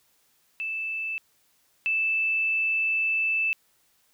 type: tone pair in turn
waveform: sine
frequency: 2637 / 2637 Hz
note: E7 / E7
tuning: 0 / 0 cents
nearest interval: unison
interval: 0 cents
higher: neither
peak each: -28 / -22 dBFS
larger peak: second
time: 0.6-1.18 / 1.86-3.53 s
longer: second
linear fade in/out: 0 ms
effects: white hiss -66 dBFS RMS until 4.13 s